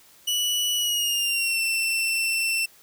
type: tone with pitch glide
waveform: sawtooth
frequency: 2948 to 2688 Hz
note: F#7 to E7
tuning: -7 to +33 cents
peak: -19 dBFS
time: 0.27-2.66 s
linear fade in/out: 10 ms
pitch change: -160 cents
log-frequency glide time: 0.75-1.62 s
effects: white hiss -54 dBFS RMS until 2.82 s